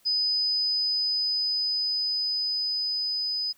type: tone with level ramp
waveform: sine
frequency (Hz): 5000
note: D#8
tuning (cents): +8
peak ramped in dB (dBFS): -22 to -26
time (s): 0.05-3.53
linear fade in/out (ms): 20
effects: white hiss -62 dBFS RMS until 3.57 s